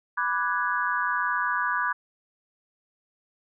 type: chord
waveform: sine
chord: G# half-diminished seventh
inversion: first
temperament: equal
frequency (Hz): 987.8 / 1174.7 / 1480 / 1661.2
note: B5 / D6 / F#6 / G#6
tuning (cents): 0 / 0 / 0 / 0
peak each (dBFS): -29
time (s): 0.17-1.93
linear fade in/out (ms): 10
effects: none